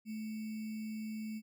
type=tone with sample-and-hold; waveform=sine; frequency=217.4 Hz; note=A3; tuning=21 cents flat; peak=-38 dBFS; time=0.05-1.42 s; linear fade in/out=50 ms; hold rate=2450 Hz; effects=none